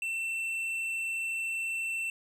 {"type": "tone with tanh clipping", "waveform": "sine", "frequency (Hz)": 2687, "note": "E7", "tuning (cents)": 33, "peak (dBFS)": -32, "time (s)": [0.02, 2.1], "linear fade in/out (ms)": 2, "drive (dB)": 8, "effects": []}